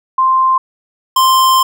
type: tone pair in turn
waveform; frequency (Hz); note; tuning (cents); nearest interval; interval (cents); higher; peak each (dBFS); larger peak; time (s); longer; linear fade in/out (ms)
sine / square; 1046.5 / 1046.5; C6 / C6; 0 / 0; unison; 0; neither; -8; neither; 0.18-0.58 / 1.16-1.63; second; 5
effects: none